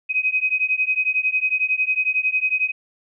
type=beating tone pair; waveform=sine; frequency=2515 / 2526 Hz; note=D#7 / D#7; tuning=+18 / +26 cents; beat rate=11 Hz; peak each=-21 dBFS; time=0.09-2.72 s; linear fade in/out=20 ms; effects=none